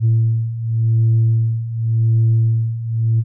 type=beating tone pair; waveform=sine; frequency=112.8 / 113.69 Hz; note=A2 / A#2; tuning=+44 / -43 cents; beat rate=0.89 Hz; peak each=-17 / -13 dBFS; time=0-3.24 s; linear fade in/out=50 ms; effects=tanh soft clip ceiling -8 dBFS